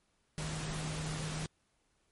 sine tone in noise, 155.56 Hz, D#3, in tune, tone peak -38 dBFS, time 0.38-1.46 s, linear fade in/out 0 ms, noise pink, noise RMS -41 dBFS, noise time 0.38-1.46 s, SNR 0 dB, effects pink hiss -75 dBFS RMS until 2.11 s + MP3 48 kbps

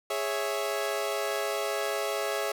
sawtooth chord, C# minor, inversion second, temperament equal, 415.3 / 554.4 / 659.3 Hz, G#4 / C#5 / E5, 0 / 0 / 0 cents, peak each -29 dBFS, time 0.1-2.52 s, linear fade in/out 5 ms, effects none

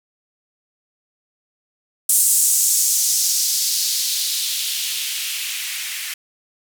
violet noise with band-pass filter sweep, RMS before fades -20 dBFS, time 2.09-6.14 s, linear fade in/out 5 ms, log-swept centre 8600 to 2000 Hz, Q 1.9, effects none

